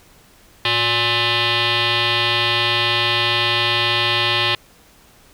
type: tone with frequency modulation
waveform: sine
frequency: 360 Hz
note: F#4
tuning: 47 cents flat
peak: -14 dBFS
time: 0.65-4.55 s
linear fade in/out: 2 ms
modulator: 471 Hz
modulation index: 7.8
effects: tanh soft clip ceiling -11 dBFS + pink hiss -50 dBFS RMS until 5.33 s